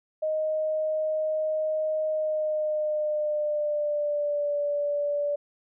sine tone with pitch glide, 622.3 to 580.6 Hz, D#5 to D5, 0 to -20 cents, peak -24 dBFS, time 0.22-5.36 s, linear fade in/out 10 ms, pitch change -120 cents, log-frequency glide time 2.08-4.57 s, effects none

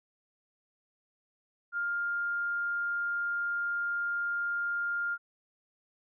sine tone, 1404 Hz, F6, 9 cents sharp, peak -29 dBFS, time 1.72-5.18 s, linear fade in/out 50 ms, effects none

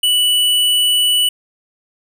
square tone, 2960 Hz, F#7, in tune, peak -12 dBFS, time 0.03-1.29 s, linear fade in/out 5 ms, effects none

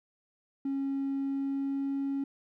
triangle tone with pitch glide, 274 to 275.9 Hz, C#4 to C#4, -20 to -8 cents, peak -26 dBFS, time 0.65-2.24 s, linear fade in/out 5 ms, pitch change +12 cents, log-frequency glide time 1.17-1.96 s, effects tanh soft clip ceiling -25 dBFS

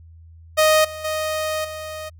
sawtooth tone with level steps, 622.3 Hz, D#5, in tune, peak -9 / -27 / -18 / -26 dBFS, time 0.57-2.1 s, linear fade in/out 20 ms, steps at 0.84 / 1.04 / 1.64 s, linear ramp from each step 10 ms, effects added 82 Hz sine -42 dBFS peak until 2.19 s

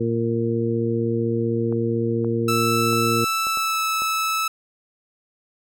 harmonic tone, 115.7 Hz, A#2, 13 cents flat, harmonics 1 / 2 / 3 / 4, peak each -25 / -25 / -25 / -25 dBFS, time 0-3.25 s, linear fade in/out 10 ms
clicks, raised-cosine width 1 ms, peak -23 dBFS, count 6, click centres 1.725 / 2.246 / 2.931 / 3.469 / 3.573 / 4.02 s
sawtooth tone with pitch glide, 1320 to 1307.1 Hz, E6 to E6, +2 to -15 cents, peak -17 dBFS, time 2.48-4.48 s, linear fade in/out 5 ms, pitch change -17 cents, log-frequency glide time 3.49-3.83 s
effects none

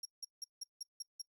35% pulse tone bursts, 5588 Hz, F8, in tune, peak -38 dBFS, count 7, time 0.03-1.218 s, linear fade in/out 5 ms, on 24 ms, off 170 ms, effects noise-tail reverb RT60 0.1 s tail -25 dB re dry

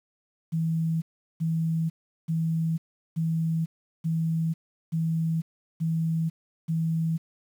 sine tone bursts, 162.7 Hz, E3, 22 cents flat, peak -23 dBFS, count 8, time 0.52-7.18 s, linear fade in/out 20 ms, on 500 ms, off 380 ms, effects 9-bit

